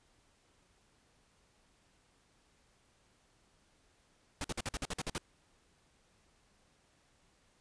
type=noise bursts; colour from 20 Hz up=pink; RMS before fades=-37 dBFS; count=10; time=4.41-5.181 s; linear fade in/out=2 ms; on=33 ms; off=49 ms; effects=pink hiss -70 dBFS RMS until 7.6 s + resampled to 22050 Hz